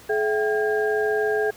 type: tone cluster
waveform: sine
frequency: 426 / 665 / 772 / 1619 Hz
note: G#4 / E5 / G5 / G#6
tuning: +44 / +15 / -27 / -45 cents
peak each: -21 / -30 / -30 / -27 dBFS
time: 0.09-1.51 s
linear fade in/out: 10 ms
effects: pink hiss -47 dBFS RMS until 1.56 s + high-pass 60 Hz 12 dB/octave